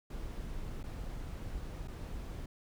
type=noise with dropouts; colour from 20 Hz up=brown; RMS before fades=-41 dBFS; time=0.1-2.46 s; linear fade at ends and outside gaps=5 ms; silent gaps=0.831-0.838 / 1.876-1.881 s; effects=none